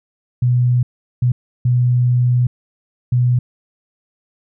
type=tone bursts at uneven times; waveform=sine; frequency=123.47 Hz; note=B2; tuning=in tune; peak=-11 dBFS; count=4; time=0.42-0.83 / 1.22-1.32 / 1.65-2.47 / 3.12-3.39 s; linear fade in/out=5 ms; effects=none